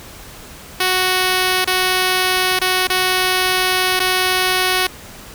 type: tone with dropouts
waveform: 5% pulse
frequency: 370 Hz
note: F#4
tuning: in tune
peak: -3 dBFS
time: 0.8-4.87 s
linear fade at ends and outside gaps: 5 ms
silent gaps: 1.646-1.673 / 2.591-2.614 / 2.872-2.899 / 3.995-4 s
effects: pink hiss -37 dBFS RMS until 5.34 s